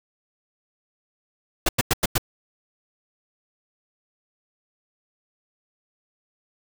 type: noise bursts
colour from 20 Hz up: pink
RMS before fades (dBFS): -19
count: 5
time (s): 1.66-2.181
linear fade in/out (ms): 5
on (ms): 29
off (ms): 94
effects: none